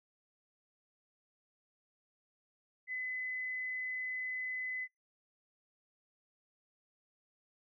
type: tone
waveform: sine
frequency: 2018 Hz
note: B6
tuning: 37 cents sharp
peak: -36 dBFS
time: 2.87-4.88 s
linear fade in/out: 50 ms
effects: noise-tail reverb RT60 0.2 s tail -26 dB re dry